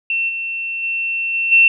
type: tone with level steps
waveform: sine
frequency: 2700 Hz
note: E7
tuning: 41 cents sharp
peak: -16 / -21 / -18 / -16 / -7 dBFS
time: 0.1-1.68 s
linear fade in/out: 2 ms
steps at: 0.28 / 0.82 / 1.33 / 1.51 s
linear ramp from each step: 20 ms
effects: none